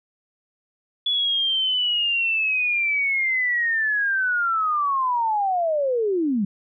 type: linear sweep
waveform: sine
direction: down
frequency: 3423 to 187.4 Hz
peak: -19 dBFS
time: 1.06-6.45 s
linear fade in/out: 5 ms
effects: none